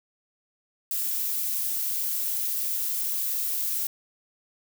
violet noise, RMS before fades -28 dBFS, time 0.91-3.87 s, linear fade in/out 2 ms, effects none

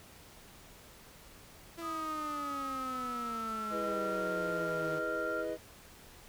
sawtooth exponential sweep, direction down, 337.6 to 154.9 Hz, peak -37 dBFS, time 1.77-5 s, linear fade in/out 20 ms
sine tone with pitch glide, 1244.5 to 1388.9 Hz, D#6 to F6, 0 to -10 cents, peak -36 dBFS, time 1.81-5.45 s, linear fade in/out 50 ms, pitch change +190 cents, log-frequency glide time 2.25-4.3 s
triangle chord, E major seventh, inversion none, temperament equal, 329.6 / 415.3 / 493.9 / 622.3 Hz, E4 / G#4 / B4 / D#5, 0 / 0 / 0 / 0 cents, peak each -39 / -40 / -37 / -36 dBFS, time 3.7-5.58 s, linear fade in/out 50 ms
effects pink hiss -55 dBFS RMS until 6.28 s

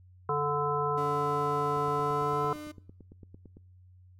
harmonic tone, 145.9 Hz, D3, 11 cents flat, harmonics 1 / 3 / 5 / 7 / 9, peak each -35 / -31 / -36 / -31 / -33 dBFS, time 0.29-2.53 s, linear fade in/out 2 ms
35% pulse tone with pitch glide, 286.9 to 301.2 Hz, D4 to D4, -40 to +44 cents, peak -38 dBFS, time 0.97-2.72 s, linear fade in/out 10 ms, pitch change +84 cents, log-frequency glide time 1.99-2.48 s
click train, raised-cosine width 3 ms, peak -36 dBFS, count 17, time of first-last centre 1.77-3.57 s, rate 8.89 Hz
effects noise-tail reverb RT60 0.6 s tail -24 dB re dry + added 91 Hz sine -53 dBFS peak until 4.19 s

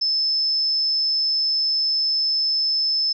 sine tone, 5250 Hz, E8, 8 cents flat, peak -18 dBFS, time 0.01-3.13 s, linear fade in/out 10 ms, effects none

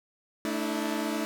sawtooth chord, A suspended fourth, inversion none, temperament equal with one note detuned, 220 / 293.7 / 323.2 Hz, A3 / D4 / E4, 0 / 0 / -34 cents, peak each -29 dBFS, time 0.45-1.25 s, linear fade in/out 0 ms, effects none

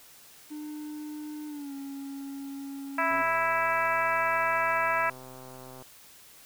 triangle tone with pitch glide, 301.3 to 276.3 Hz, D4 to C#4, +44 to -6 cents, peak -34 dBFS, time 0.5-3.23 s, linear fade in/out 20 ms, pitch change -150 cents, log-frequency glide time 1.47-1.73 s
harmonic tone, 329.6 Hz, E4, in tune, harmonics 2 / 3 / 4 / 5 / 6 / 7 / 8, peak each -32 / -29 / -30 / -31 / -34 / -35 / -38 dBFS, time 2.98-5.1 s, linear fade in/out 5 ms
click train, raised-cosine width 1 ms, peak -33 dBFS, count 351, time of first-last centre 3.11-5.823 s, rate 129 Hz
effects white hiss -53 dBFS RMS until 6.45 s

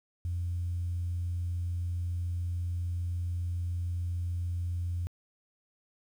sine tone, 87.31 Hz, F2, in tune, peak -29 dBFS, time 0.25-5.07 s, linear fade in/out 0 ms, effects tanh soft clip ceiling -25 dBFS + 10-bit

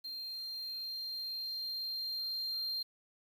triangle tone with level ramp, 4186 Hz, C8, in tune, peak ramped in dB -39 to -33 dBFS, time 0.04-2.83 s, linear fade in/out 10 ms, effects 10-bit

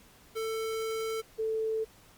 square / sine tone pair in turn, 444.7 / 441.6 Hz, A4 / A4, +18 / +6 cents, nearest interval unison, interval 12 cents, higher first, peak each -32 / -28 dBFS, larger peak second, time 0.35-1.22 / 1.38-1.85 s, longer first, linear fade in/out 20 ms, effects pink hiss -58 dBFS RMS until 2.17 s + Opus 48 kbps

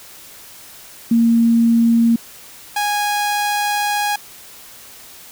sine / sawtooth tone pair in turn, 231.2 / 826.3 Hz, A#3 / G#5, -14 / -9 cents, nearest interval octave + minor seventh, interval 2205 cents, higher second, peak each -10 / -13 dBFS, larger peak first, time 1.11-2.16 / 2.76-4.16 s, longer second, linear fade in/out 5 ms, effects white hiss -40 dBFS RMS until 5.31 s

